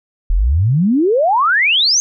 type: exponential sweep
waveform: sine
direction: up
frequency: 36.68 to 6500 Hz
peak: -10 dBFS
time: 0.3-2 s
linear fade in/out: 0 ms
effects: none